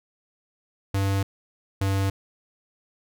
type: tone pair in turn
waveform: square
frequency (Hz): 98 / 97.46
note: G2 / G2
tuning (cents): 0 / -10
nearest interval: unison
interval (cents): 10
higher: first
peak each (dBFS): -22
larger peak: neither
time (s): 0.94-1.23 / 1.81-2.1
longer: neither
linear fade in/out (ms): 5
effects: none